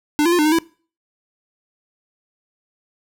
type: tone with pitch steps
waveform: square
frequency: 298.2 / 341.5 / 352.6 / 301.6 / 308.5 / 330.7 Hz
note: D4 / F4 / F4 / D4 / D#4 / E4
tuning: +27 / -39 / +17 / +46 / -15 / +6 cents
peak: -14 dBFS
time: 0.19-0.586 s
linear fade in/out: 0 ms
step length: 66 ms
effects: noise-tail reverb RT60 0.4 s tail -23 dB re dry